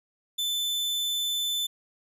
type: tone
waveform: 40% pulse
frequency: 3520 Hz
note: A7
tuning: in tune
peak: -25 dBFS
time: 0.38-1.67 s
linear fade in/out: 10 ms
effects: none